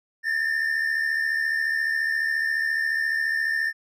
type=tone pair together; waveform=triangle; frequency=1731.6 / 1806 Hz; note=A6 / A6; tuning=-28 / +45 cents; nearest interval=minor second; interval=73 cents; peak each=-28 / -21 dBFS; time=0.23-3.73 s; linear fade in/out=50 ms; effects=none